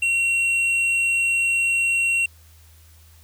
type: tone with hard clipping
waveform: sine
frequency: 2736 Hz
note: F7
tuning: 36 cents flat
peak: -19 dBFS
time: 0.02-2.26 s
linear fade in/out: 5 ms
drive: 5 dB
effects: added 80 Hz sine -48 dBFS peak until 3.23 s + white hiss -55 dBFS RMS until 3.23 s